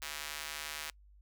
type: tone with high-pass filter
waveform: square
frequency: 75.2 Hz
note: D2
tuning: 42 cents sharp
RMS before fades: -42 dBFS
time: 0.02-0.9 s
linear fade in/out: 0 ms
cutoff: 1800 Hz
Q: 0.68
effects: noise-tail reverb RT60 0.1 s tail -26 dB re dry + added 50 Hz sine -57 dBFS peak until 1.21 s